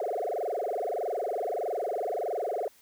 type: tone with frequency modulation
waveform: sine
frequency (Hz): 569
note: C#5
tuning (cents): +45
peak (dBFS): -27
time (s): 0-2.68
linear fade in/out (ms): 2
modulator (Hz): 21.6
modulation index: 7.7
effects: tanh soft clip ceiling -24 dBFS + white hiss -60 dBFS RMS until 2.81 s